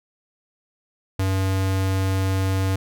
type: tone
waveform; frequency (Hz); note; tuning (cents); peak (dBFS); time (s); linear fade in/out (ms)
square; 95.5; G2; -45; -20; 1.19-2.76; 5
effects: none